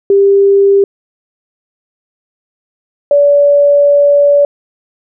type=tone pair in turn; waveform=sine; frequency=396.7 / 574.1 Hz; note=G4 / D5; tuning=+21 / -39 cents; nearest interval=tritone; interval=640 cents; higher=second; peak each=-4 dBFS; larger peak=neither; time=0.1-0.84 / 3.11-4.45 s; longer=second; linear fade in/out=2 ms; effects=none